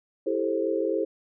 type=chord; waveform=sine; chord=A minor seventh; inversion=second; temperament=just; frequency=330 / 396 / 440 / 528 Hz; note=E4 / G4 / A4 / C5; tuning=+2 / +18 / 0 / +16 cents; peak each=-29 dBFS; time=0.26-1.05 s; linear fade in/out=10 ms; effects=none